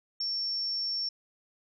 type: tone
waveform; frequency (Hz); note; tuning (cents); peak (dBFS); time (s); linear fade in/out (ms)
sine; 5450; F8; -43; -29; 0.2-1.09; 5
effects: none